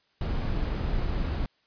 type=noise; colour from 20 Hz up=brown; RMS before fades=-28 dBFS; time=0.21-1.46 s; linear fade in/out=2 ms; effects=white hiss -68 dBFS RMS until 1.66 s + resampled to 11025 Hz